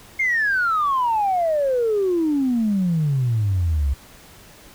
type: exponential sweep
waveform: sine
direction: down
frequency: 2160 to 65.41 Hz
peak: -16 dBFS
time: 0.19-3.94 s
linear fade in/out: 10 ms
effects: tanh soft clip ceiling -13 dBFS + pink hiss -46 dBFS RMS until 4.74 s